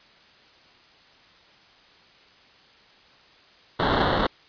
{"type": "noise with sample-and-hold", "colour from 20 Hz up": "violet", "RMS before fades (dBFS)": -22, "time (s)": [3.79, 4.27], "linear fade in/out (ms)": 10, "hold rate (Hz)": 2450, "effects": ["white hiss -54 dBFS RMS until 4.48 s", "resampled to 11025 Hz"]}